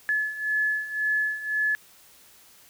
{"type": "beating tone pair", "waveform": "sine", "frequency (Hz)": [1714, 1715.9], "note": ["A6", "A6"], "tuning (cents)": [-46, -44], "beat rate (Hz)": 1.9, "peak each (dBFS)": [-29, -25], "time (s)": [0.09, 1.75], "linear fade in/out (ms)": 0, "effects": ["white hiss -54 dBFS RMS until 2.69 s"]}